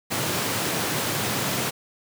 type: high-pass noise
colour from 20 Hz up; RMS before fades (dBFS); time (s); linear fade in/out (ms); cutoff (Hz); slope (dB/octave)
pink; -26; 0.1-1.71; 20; 100; 48
effects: none